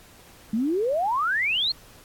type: exponential sweep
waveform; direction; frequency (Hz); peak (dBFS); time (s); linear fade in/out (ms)
sine; up; 207.7 to 4380; -21; 0.53-1.72; 5
effects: pink hiss -51 dBFS RMS until 2.04 s + AAC 64 kbps